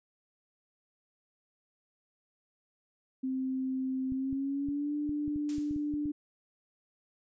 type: tone with pitch glide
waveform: sine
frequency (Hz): 261.6 to 295.3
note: C4 to D4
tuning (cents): 0 to +10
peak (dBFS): -30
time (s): 3.23-6.12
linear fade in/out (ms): 10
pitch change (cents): +210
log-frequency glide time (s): 4.11-4.95
type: clicks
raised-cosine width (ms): 5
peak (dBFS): -31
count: 11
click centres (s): 4.121 / 4.328 / 4.687 / 5.093 / 5.279 / 5.36 / 5.583 / 5.71 / 5.762 / 5.939 / 6.057
type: noise with exponential decay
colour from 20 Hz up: blue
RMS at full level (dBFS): -41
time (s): 5.49-5.94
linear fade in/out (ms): 1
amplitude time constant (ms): 97
effects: resampled to 16000 Hz